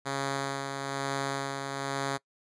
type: tone with tremolo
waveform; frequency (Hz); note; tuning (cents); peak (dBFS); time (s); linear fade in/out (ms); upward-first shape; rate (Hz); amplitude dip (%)
5% pulse; 137.7; C#3; -11; -18; 0.05-2.18; 20; sine; 1.1; 40
effects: noise-tail reverb RT60 0.1 s tail -23 dB re dry + resampled to 22050 Hz